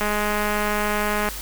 click train, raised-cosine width 0.5 ms, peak -9 dBFS, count 268, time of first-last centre 0.01-1.288 s, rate 209 Hz, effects added 50 Hz sine -35 dBFS peak until 1.41 s + white hiss -34 dBFS RMS until 1.41 s

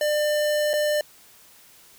square tone with dropouts, 598 Hz, D5, 31 cents sharp, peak -21 dBFS, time 0.01-1.01 s, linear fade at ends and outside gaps 2 ms, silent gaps 0.733-0.737 s, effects white hiss -52 dBFS RMS until 1.98 s

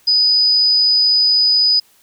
sine tone, 4978 Hz, D#8, in tune, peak -10 dBFS, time 0.07-1.8 s, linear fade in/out 10 ms, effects white hiss -53 dBFS RMS until 2.02 s

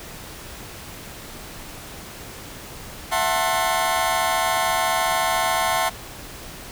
sawtooth chord, F# half-diminished seventh, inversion third, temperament just, 666 / 740 / 888 / 1065.6 Hz, E5 / F#5 / A5 / C6, +18 / 0 / +16 / +31 cents, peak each -21 dBFS, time 3.11-5.9 s, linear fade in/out 20 ms, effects pink hiss -38 dBFS RMS until 6.71 s

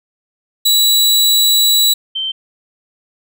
sawtooth / sine tone pair in turn, 3923 / 3114 Hz, B7 / G7, -12 / -12 cents, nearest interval major third, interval 400 cents, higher first, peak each -6 / -17 dBFS, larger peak first, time 0.65-1.94 / 2.15-2.32 s, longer first, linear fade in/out 10 ms, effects none

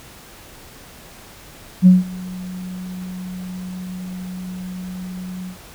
sine tone with ADSR envelope, 183.3 Hz, F#3, 16 cents flat, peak -3 dBFS, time 1.82-5.57 s, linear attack 45 ms, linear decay 170 ms, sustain -24 dB, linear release 94 ms, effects tanh soft clip ceiling 0 dBFS + pink hiss -42 dBFS RMS until 5.74 s

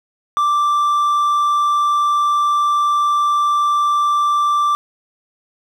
triangle tone, 1174.7 Hz, D6, in tune, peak -11 dBFS, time 0.37-4.75 s, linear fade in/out 0 ms, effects none

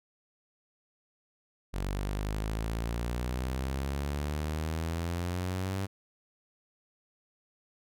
sawtooth exponential sweep, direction up, 46.85 to 98 Hz, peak -27 dBFS, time 1.73-5.87 s, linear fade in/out 20 ms, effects none

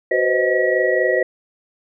sine tone cluster, 373.4 / 499.7 / 524 / 627 / 1919 Hz, F#4 / B4 / C5 / D#5 / A#6, +16 / +20 / +2 / +13 / +50 cents, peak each -21 dBFS, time 0.11-1.23 s, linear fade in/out 5 ms, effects none

